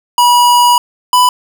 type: tone pair in turn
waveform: square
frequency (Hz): 970 / 993.8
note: B5 / B5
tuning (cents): -31 / +11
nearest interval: unison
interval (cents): 42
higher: second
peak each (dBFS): -6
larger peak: neither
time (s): 0.18-0.78 / 1.13-1.29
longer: first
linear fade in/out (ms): 2
effects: none